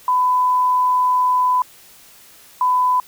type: tone pair in turn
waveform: sine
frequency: 1002 / 1002 Hz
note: B5 / B5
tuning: +25 / +25 cents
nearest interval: unison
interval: 0 cents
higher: neither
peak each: -13 dBFS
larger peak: neither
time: 0.08-1.62 / 2.61-3 s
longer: first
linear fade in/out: 2 ms
effects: white hiss -46 dBFS RMS until 3.07 s